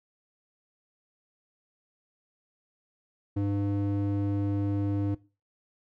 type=tone with band-pass filter; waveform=square; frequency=100.5 Hz; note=G2; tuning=44 cents sharp; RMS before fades=-28 dBFS; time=3.36-5.15 s; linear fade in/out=10 ms; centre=220 Hz; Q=5.6; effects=noise-tail reverb RT60 0.3 s tail -19 dB re dry